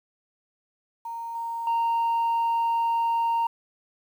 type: tone with level steps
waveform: sine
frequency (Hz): 925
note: A#5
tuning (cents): -14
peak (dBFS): -31 / -28 / -19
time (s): 1.05-3.47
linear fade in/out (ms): 5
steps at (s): 1.35 / 1.67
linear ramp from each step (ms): 2
effects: tanh soft clip ceiling -20 dBFS + 9-bit